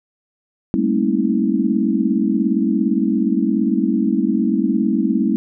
sine tone cluster, 196.6 / 216.3 / 233.7 / 274.7 / 323.4 Hz, G3 / A3 / A#3 / C#4 / E4, +5 / -29 / +5 / -16 / -33 cents, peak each -21 dBFS, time 0.74-5.36 s, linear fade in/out 0 ms, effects none

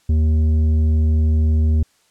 sine tone with tanh clipping, 78.2 Hz, D#2, 9 cents sharp, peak -14 dBFS, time 0.09-1.83 s, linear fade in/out 5 ms, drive 8 dB, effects white hiss -59 dBFS RMS until 2.1 s + low-pass 9000 Hz 12 dB/octave

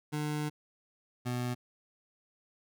25% pulse tone pair in turn, 150 / 123.4 Hz, D3 / B2, +37 / -1 cents, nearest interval minor third, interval 338 cents, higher first, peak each -28 dBFS, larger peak neither, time 0.12-0.5 / 1.25-1.55 s, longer first, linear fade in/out 20 ms, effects none

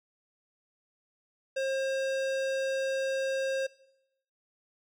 sine tone with hard clipping, 535 Hz, C5, 38 cents sharp, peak -30 dBFS, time 1.56-3.67 s, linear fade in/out 10 ms, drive 18 dB, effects noise-tail reverb RT60 0.9 s tail -22 dB re dry

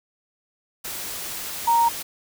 sine tone in noise, 932.3 Hz, A#5, in tune, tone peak -15 dBFS, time 1.67-1.89 s, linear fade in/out 10 ms, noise white, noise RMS -32 dBFS, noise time 0.84-2.03 s, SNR +14 dB, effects none

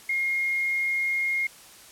sine tone with quantisation, 2140 Hz, C7, 38 cents sharp, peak -23 dBFS, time 0.09-1.47 s, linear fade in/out 5 ms, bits 8, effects white hiss -49 dBFS RMS until 1.91 s + low-pass 12000 Hz 12 dB/octave

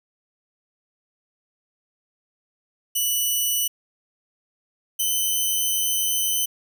5% pulse tone pair in turn, 2960 / 3036 Hz, F#7 / F#7, 0 / +44 cents, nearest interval unison, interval 44 cents, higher second, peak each -12 dBFS, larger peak neither, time 2.95-3.68 / 4.99-6.46 s, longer second, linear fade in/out 10 ms, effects none

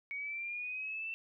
sine linear sweep, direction up, 2232 to 2683 Hz, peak -37 dBFS, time 0.11-1.14 s, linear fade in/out 0 ms, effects none

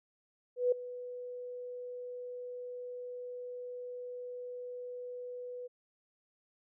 sine tone with ADSR envelope, 493.9 Hz, B4, in tune, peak -23 dBFS, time 0.56-5.68 s, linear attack 160 ms, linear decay 5 ms, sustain -17 dB, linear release 20 ms, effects none

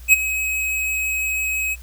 square tone with ADSR envelope, 2549 Hz, D#7, 41 cents sharp, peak -7 dBFS, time 0.08-1.76 s, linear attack 50 ms, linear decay 19 ms, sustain -14 dB, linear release 34 ms, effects added 60 Hz sine -36 dBFS peak until 1.82 s + white hiss -49 dBFS RMS until 1.82 s

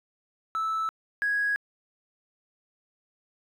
triangle tone pair in turn, 1312 / 1658.7 Hz, E6 / G#6, -9 / -3 cents, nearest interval major third, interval 406 cents, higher second, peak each -23 / -20 dBFS, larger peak second, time 0.55-0.89 / 1.22-1.56 s, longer neither, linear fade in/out 0 ms, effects tanh soft clip ceiling -21 dBFS

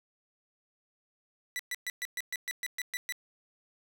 sawtooth tone bursts, 1973 Hz, B6, 2 cents flat, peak -29 dBFS, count 11, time 1.56-3.123 s, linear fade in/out 0 ms, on 33 ms, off 120 ms, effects none

